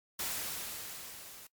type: noise with level ramp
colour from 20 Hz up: white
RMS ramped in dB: -35 to -51 dBFS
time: 0.19-1.47 s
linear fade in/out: 5 ms
effects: noise-tail reverb RT60 0.1 s tail -22 dB re dry + MP3 96 kbps